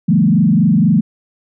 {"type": "tone with frequency modulation", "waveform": "sine", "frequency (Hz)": 192.1, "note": "G3", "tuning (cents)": -35, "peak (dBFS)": -8, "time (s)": [0.08, 1.01], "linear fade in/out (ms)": 10, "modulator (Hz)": 24.1, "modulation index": 1.8, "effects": []}